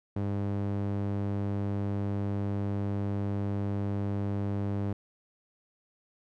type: tone with band-pass filter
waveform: sawtooth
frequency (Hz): 100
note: G2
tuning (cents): +35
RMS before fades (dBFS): -31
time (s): 0.16-4.93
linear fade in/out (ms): 5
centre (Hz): 210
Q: 0.5
effects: none